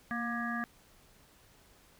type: harmonic tone with a mistuned harmonic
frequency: 237.5 Hz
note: A#3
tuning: 33 cents sharp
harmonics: 1 / 3 / 5 / 7 / 8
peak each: -36 / -42 / -40 / -37 / -46 dBFS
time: 0.11-0.64 s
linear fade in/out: 0 ms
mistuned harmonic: 1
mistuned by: -37 cents
effects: pink hiss -62 dBFS RMS until 1.99 s